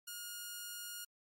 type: tone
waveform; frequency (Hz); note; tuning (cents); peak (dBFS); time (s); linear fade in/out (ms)
5% pulse; 1429; F6; +39; -32; 0.07-1.05; 10
effects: MP3 64 kbps